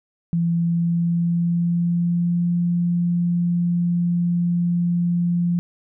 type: tone with pitch glide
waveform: sine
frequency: 169.1 to 173.55 Hz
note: E3 to F3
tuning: +44 to -11 cents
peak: -17 dBFS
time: 0.33-5.59 s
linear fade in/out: 0 ms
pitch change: +45 cents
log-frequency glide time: 0.52-2.48 s
effects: none